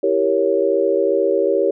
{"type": "chord", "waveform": "sine", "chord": "E diminished seventh", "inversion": "none", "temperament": "equal", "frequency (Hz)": [329.6, 392, 466.2, 554.4], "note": ["E4", "G4", "Bb4", "Db5"], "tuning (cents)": [0, 0, 0, 0], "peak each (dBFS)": [-23, -18, -20, -19], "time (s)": [0.03, 1.71], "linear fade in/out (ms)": 5, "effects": []}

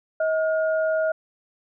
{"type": "tone pair together", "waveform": "sine", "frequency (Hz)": [635.7, 1427], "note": ["D#5", "F6"], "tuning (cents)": [37, 37], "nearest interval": "octave + major second", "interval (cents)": 1400, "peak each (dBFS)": [-20, -29], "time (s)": [0.2, 1.12], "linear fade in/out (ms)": 5, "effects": []}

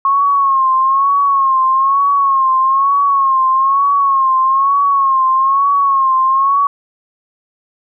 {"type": "tone with vibrato", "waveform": "sine", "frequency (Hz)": 1087, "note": "C#6", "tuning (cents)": -34, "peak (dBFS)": -9, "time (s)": [0.05, 6.67], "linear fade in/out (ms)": 2, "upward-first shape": "sine", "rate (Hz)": 1.1, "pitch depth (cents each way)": 63, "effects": []}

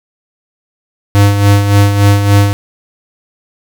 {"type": "tone with tremolo", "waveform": "square", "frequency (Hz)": 101.1, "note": "G#2", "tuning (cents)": -46, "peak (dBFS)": -4, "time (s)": [1.15, 2.53], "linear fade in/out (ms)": 0, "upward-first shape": "sine", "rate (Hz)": 3.5, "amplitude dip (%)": 55, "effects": []}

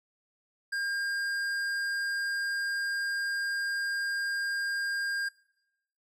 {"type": "tone with hard clipping", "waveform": "triangle", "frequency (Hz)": 1608, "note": "G6", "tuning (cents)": 44, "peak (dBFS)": -31, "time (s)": [0.72, 5.29], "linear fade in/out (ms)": 10, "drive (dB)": 14, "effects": ["noise-tail reverb RT60 0.9 s tail -22 dB re dry"]}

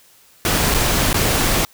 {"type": "noise with dropouts", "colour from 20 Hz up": "pink", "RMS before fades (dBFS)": -17, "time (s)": [0.45, 1.65], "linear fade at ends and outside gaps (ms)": 1, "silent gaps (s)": [[0.741, 0.745], [1.13, 1.143]], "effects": ["white hiss -51 dBFS RMS until 1.73 s"]}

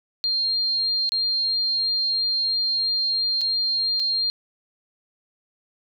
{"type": "tone with dropouts", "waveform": "sine", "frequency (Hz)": 4201, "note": "C8", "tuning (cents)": 6, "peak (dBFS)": -20, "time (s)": [0.24, 4.3], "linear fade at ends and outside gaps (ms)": 0, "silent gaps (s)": [[1.092, 1.12], [3.41, 3.415], [3.996, 4]], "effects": []}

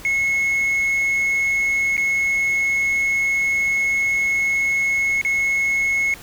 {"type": "tone with dropouts", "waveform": "sine", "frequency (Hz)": 2181, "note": "C#7", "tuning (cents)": -29, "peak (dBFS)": -14, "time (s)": [0.05, 6.14], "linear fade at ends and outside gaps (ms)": 1, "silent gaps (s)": [[1.968, 1.978], [5.214, 5.249]], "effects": ["tanh soft clip ceiling -16 dBFS", "pink hiss -40 dBFS RMS until 6.22 s"]}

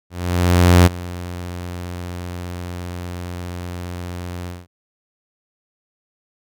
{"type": "tone with ADSR envelope", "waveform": "sawtooth", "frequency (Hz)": 88.5, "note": "F2", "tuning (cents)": 23, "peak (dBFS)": -3, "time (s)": [0.1, 4.67], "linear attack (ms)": 760, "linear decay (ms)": 24, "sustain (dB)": -20, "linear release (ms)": 200, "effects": []}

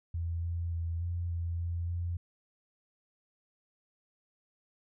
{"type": "tone with pitch steps", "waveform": "sine", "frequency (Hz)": [84.1, 85.1, 83.7, 86.6, 84.9, 85.5, 86.6], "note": ["E2", "F2", "E2", "F2", "F2", "F2", "F2"], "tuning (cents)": [35, -44, 27, -14, -48, -36, -14], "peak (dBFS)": -31, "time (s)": [0.14, 2.17], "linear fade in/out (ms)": 5, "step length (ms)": 290, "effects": []}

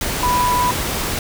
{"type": "tone in noise", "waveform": "sine", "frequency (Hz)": 987.8, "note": "B5", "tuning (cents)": 0, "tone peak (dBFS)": -15, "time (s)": [0.23, 0.71], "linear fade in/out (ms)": 2, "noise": "pink", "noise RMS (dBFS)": -22, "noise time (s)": [0.01, 1.19], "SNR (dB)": 4, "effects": []}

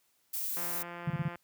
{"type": "noise", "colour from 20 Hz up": "violet", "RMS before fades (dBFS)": -35, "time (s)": [0.33, 0.83], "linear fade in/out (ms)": 10}
{"type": "click train", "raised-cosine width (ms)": 0.5, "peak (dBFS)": -28, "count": 137, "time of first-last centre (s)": [0.57, 1.356], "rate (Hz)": 173}
{"type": "tone bursts", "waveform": "sine", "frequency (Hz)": 155.56, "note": "D#3", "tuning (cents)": 0, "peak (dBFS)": -27, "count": 4, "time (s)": [1.07, 1.282], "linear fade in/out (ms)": 5, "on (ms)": 32, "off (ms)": 28}
{"effects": ["white hiss -72 dBFS RMS until 1.43 s", "high-pass 60 Hz 12 dB/octave"]}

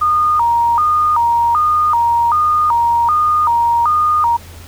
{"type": "tone with vibrato", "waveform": "sine", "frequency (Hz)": 1072, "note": "C6", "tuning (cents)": 42, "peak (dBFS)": -10, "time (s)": [0.01, 4.37], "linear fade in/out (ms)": 10, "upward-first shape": "square", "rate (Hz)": 1.3, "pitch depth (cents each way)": 230, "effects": ["added 85 Hz sine -34 dBFS peak until 4.67 s", "pink hiss -39 dBFS RMS until 4.67 s"]}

